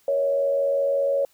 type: tone with frequency modulation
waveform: sine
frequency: 557 Hz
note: C#5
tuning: 8 cents sharp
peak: -19 dBFS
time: 0.08-1.25 s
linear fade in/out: 2 ms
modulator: 85.5 Hz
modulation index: 0.5
effects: white hiss -61 dBFS RMS until 1.33 s